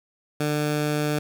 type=tone; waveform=15% pulse; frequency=149.4 Hz; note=D3; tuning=30 cents sharp; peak=-16 dBFS; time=0.4-1.19 s; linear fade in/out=5 ms; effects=none